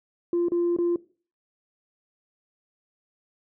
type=tone with dropouts; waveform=sine; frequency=346.1 Hz; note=F4; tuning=16 cents flat; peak=-19 dBFS; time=0.33-0.96 s; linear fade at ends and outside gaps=2 ms; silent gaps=0.485-0.519 / 0.765-0.786 s; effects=noise-tail reverb RT60 0.4 s tail -20 dB re dry + tanh soft clip ceiling -18 dBFS